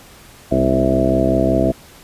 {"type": "harmonic tone with a mistuned harmonic", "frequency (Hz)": 65.41, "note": "C2", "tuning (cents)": 0, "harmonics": [1, 2, 3, 4, 5, 6, 7, 8, 9, 10], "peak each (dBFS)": [-23, -23, -22, -20, -20, -24, -28, -24, -28, -18], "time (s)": [0.51, 1.72], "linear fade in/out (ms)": 10, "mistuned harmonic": 3, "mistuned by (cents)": 48, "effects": ["pink hiss -43 dBFS RMS until 2.03 s", "resampled to 32000 Hz"]}